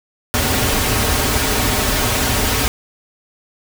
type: noise with comb filter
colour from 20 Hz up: pink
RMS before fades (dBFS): -17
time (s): 0.34-2.68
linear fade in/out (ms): 0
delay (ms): 5.9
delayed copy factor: -0.6
effects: none